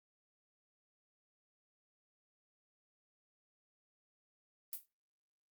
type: noise with exponential decay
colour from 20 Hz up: violet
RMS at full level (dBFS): -37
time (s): 4.73-4.86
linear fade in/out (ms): 1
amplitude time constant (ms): 27
effects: noise-tail reverb RT60 0.3 s tail -24 dB re dry + Opus 32 kbps